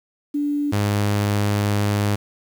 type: tone pair in turn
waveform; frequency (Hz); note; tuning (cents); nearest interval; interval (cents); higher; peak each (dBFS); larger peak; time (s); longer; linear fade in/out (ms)
sine / sawtooth; 290.7 / 102.78; D4 / G#2; -18 / -18; octave + tritone; 1800; first; -19 / -14; second; 0.34-0.72 / 0.72-2.16; second; 10
effects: 8-bit